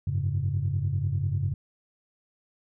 sine chord, F# suspended second, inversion none, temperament equal with one note detuned, 92.5 / 102.63 / 138.59 Hz, F#2 / G#2 / C#3, 0 / -20 / 0 cents, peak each -28 dBFS, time 0.07-1.54 s, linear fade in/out 5 ms, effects tanh soft clip ceiling -17 dBFS

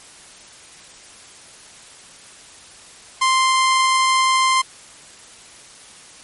sawtooth tone, 1046.5 Hz, C6, in tune, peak -10 dBFS, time 3.21-4.62 s, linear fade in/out 10 ms, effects white hiss -43 dBFS RMS until 6.23 s + MP3 48 kbps

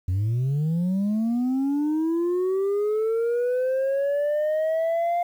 sine linear sweep, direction up, 87.31 to 702 Hz, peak -18 dBFS, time 0.08-5.23 s, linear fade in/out 5 ms, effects tanh soft clip ceiling -20 dBFS + 9-bit

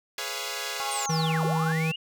5% pulse chord, C# dominant seventh, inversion second, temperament equal with one note detuned, 415.3 / 493.9 / 554.4 / 685.3 Hz, G#4 / B4 / C#5 / E#5, 0 / 0 / 0 / -33 cents, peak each -25 dBFS, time 0.18-1.06 s, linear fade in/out 2 ms
harmonic tone, 273.5 Hz, C#4, 23 cents flat, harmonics 3 / 4 / 5, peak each -32 / -36 / -42 dBFS, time 0.8-1.72 s, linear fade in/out 0 ms
sine linear two-way sweep, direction down then up, 9020 to 342.7 to 2927 Hz, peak -31 dBFS, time 0.91-1.96 s, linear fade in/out 5 ms, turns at 1.45 s
square tone, 160.3 Hz, E3, 48 cents flat, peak -25 dBFS, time 1.09-1.92 s, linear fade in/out 10 ms
effects none

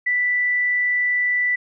sine tone, 1975.5 Hz, B6, in tune, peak -17 dBFS, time 0.06-1.56 s, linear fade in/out 10 ms, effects none

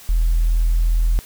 sine tone, 41.2 Hz, E1, in tune, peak -12 dBFS, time 0.09-1.19 s, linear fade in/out 0 ms, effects tanh soft clip ceiling -10 dBFS + white hiss -42 dBFS RMS until 1.25 s

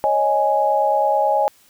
sine chord, C# suspended second, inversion none, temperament just, 554.4 / 623.7 / 831.5 Hz, C#5 / D#5 / G#5, 0 / +4 / +2 cents, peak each -21 / -20 / -17 dBFS, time 0.04-1.48 s, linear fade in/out 0 ms, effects white hiss -54 dBFS RMS until 1.69 s

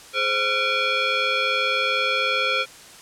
sine tone with frequency modulation, 523.3 Hz, C5, in tune, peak -19 dBFS, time 0.13-2.66 s, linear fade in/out 50 ms, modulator 944 Hz, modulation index 3.4, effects white hiss -44 dBFS RMS until 3.01 s + low-pass 9000 Hz 12 dB/octave

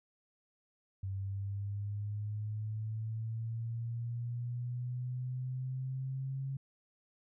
sine linear sweep, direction up, 96.2 to 135.8 Hz, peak -35 dBFS, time 1.03-6.57 s, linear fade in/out 5 ms, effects none

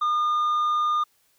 triangle tone with tanh clipping, 1215 Hz, D#6, 42 cents flat, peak -21 dBFS, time 0.01-1.04 s, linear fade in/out 10 ms, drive 8 dB, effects white hiss -65 dBFS RMS until 1.38 s

